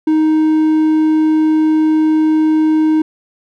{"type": "tone", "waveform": "triangle", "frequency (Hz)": 312.3, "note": "D#4", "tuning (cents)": 7, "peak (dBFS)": -7, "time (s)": [0.07, 3.02], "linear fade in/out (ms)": 5, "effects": []}